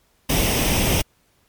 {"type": "noise with comb filter", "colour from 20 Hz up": "pink", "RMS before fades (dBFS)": -19, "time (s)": [0.29, 1.02], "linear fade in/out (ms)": 10, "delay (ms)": 0.35, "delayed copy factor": 0.55, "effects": ["pink hiss -62 dBFS RMS until 1.48 s", "MP3 96 kbps"]}